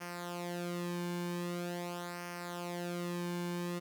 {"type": "tone with flanger", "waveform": "sawtooth", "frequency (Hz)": 174.9, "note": "F3", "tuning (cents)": 3, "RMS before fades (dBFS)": -39, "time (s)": [0, 3.8], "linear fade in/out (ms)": 20, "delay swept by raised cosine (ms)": [0.26, 1.56], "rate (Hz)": 0.44, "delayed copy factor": -0.7, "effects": []}